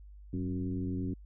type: tone with frequency modulation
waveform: sine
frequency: 186.7 Hz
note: F#3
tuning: 16 cents sharp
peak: -31 dBFS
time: 0.33-1.14 s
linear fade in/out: 5 ms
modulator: 88.6 Hz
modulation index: 1.5
effects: added 50 Hz sine -48 dBFS peak until 1.25 s